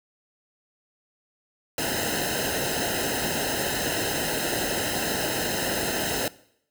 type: noise with comb filter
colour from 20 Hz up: pink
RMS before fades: -27 dBFS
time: 1.78-6.28 s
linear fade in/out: 2 ms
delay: 0.87 ms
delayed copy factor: -1
effects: noise-tail reverb RT60 0.7 s tail -20 dB re dry